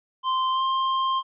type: tone with pitch glide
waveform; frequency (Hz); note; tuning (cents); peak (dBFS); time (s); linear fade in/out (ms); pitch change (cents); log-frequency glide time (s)
square; 1041 to 1056.1; C6 to C6; -9 to +16; -22; 0.23-1.23; 50; +25; 0.51-0.63
effects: resampled to 8000 Hz